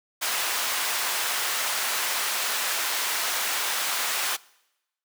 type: high-pass noise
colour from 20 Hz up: pink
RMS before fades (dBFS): -27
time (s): 0.21-4.37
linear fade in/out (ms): 20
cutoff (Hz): 1000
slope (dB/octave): 12
effects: noise-tail reverb RT60 0.9 s tail -23 dB re dry